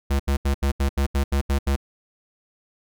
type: tone bursts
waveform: square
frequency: 69.3 Hz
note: C#2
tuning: in tune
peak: -19 dBFS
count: 10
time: 0.1-1.762 s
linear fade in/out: 10 ms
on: 96 ms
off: 78 ms
effects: none